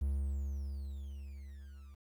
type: tone with level ramp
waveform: triangle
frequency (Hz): 69.3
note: C#2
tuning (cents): 0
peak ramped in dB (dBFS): -28 to -48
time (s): 0.01-1.95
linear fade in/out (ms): 10
effects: 11-bit